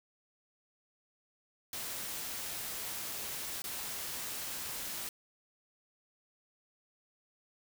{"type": "noise with dropouts", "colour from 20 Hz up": "white", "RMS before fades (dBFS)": -40, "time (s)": [1.73, 5.09], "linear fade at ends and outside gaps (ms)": 1, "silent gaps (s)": [3.62, 3.641], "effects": []}